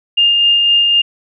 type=tone with tremolo; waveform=sine; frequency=2816 Hz; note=F7; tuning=14 cents sharp; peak=-7 dBFS; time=0.17-1.02 s; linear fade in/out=10 ms; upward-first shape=sine; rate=3.9 Hz; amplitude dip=25%; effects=none